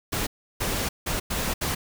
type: noise bursts at uneven times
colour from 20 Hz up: pink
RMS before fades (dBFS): -27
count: 5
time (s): 0.12-0.27 / 0.6-0.89 / 1.06-1.2 / 1.3-1.54 / 1.61-1.75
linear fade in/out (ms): 10
effects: none